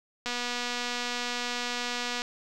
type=click train; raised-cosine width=0.2 ms; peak=-15 dBFS; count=477; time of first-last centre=0.26-2.219 s; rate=243 Hz; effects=none